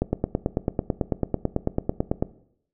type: click train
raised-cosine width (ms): 2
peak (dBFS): -8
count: 21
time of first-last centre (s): 0.02-2.225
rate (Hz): 9.07
effects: noise-tail reverb RT60 0.7 s tail -18 dB re dry